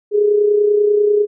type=tone with amplitude modulation; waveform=sine; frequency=415.3 Hz; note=G#4; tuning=in tune; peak=-8 dBFS; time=0.11-1.27 s; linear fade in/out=50 ms; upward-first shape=sine; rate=30.2 Hz; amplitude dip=50%; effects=none